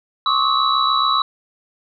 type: tone cluster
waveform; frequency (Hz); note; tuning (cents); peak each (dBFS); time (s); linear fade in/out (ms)
sine; 1081 / 1148 / 1277 / 3919; C#6 / D6 / D#6 / B7; -44 / -40 / +45 / -14; -20; 0.26-1.22; 2
effects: none